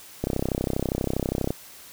click train, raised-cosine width 2 ms, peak -11 dBFS, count 42, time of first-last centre 0.24-1.505 s, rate 32.4 Hz, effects white hiss -46 dBFS RMS until 1.92 s

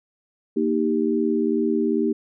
sine chord, Eb major, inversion second, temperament equal with one note detuned, 233.1 / 311.1 / 393.4 Hz, Bb3 / Eb4 / G4, 0 / 0 / +6 cents, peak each -23 / -23 / -23 dBFS, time 0.56-2.13 s, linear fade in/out 10 ms, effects none

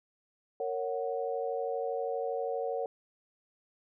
sine chord, F# major, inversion first, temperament just, 462.5 / 555 / 740 Hz, A#4 / C#5 / F#5, -14 / +2 / 0 cents, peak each -34 / -35 / -37 dBFS, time 0.6-2.86 s, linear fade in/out 2 ms, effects none

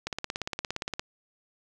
click train, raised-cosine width 0.2 ms, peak -14 dBFS, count 17, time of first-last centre 0.07-0.995 s, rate 17.3 Hz, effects none

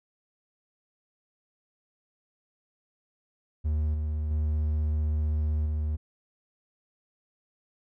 triangle tone with level steps, 76.3 Hz, D#2, 33 cents flat, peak -22 / -25 / -22 / -24 dBFS, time 3.64-5.97 s, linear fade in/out 20 ms, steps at 3.94 / 4.31 / 5.66 s, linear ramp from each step 2 ms, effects none

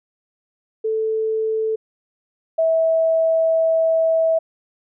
sine tone pair in turn, 440 / 650.2 Hz, A4 / E5, 0 / -24 cents, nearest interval perfect fifth, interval 676 cents, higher second, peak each -18 / -14 dBFS, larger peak second, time 0.84-1.76 / 2.58-4.39 s, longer second, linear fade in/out 10 ms, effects none

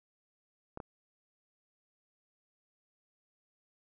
clicks, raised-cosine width 1 ms, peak -27 dBFS, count 2, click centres 0.774 / 0.802 s, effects none

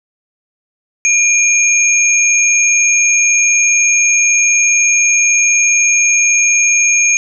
sine tone pair together, 2407 / 6519 Hz, D7 / G#8, +42 / -33 cents, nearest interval octave + perfect fourth, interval 1725 cents, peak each -11 dBFS, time 1.05-7.17 s, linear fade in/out 0 ms, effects none

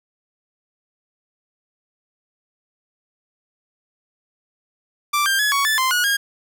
sawtooth tone with pitch steps, 1174 / 1588 / 1694 / 1118 / 1748 / 1040 / 1455 / 1626 Hz, D6 / G6 / G#6 / C#6 / A6 / C6 / F#6 / G#6, -1 / +22 / +34 / +14 / -12 / -11 / -29 / -37 cents, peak -13 dBFS, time 5.13-6.17 s, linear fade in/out 10 ms, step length 130 ms, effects none

